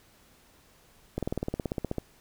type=slowing click train; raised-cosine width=2 ms; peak=-16 dBFS; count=15; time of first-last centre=1.18-1.983 s; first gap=47 ms; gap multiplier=1.03; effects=pink hiss -60 dBFS RMS until 2.2 s